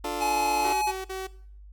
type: chord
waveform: 20% pulse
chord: D minor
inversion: none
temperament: just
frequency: 293.7 / 352.4 / 440.5 Hz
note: D4 / F4 / A4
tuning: 0 / +16 / +2 cents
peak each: -29 dBFS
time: 0.04-0.73 s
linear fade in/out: 5 ms
type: tone with vibrato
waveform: square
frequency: 846 Hz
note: G#5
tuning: 32 cents sharp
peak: -25 dBFS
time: 0.2-0.92 s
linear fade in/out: 20 ms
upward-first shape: triangle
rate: 18 Hz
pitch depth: 9 cents each way
type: tone bursts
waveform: sawtooth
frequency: 379.3 Hz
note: F#4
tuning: 43 cents sharp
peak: -28 dBFS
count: 3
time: 0.64-1.272 s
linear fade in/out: 10 ms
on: 180 ms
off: 46 ms
effects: noise-tail reverb RT60 0.6 s tail -19 dB re dry + added 50 Hz sine -44 dBFS peak until 1.72 s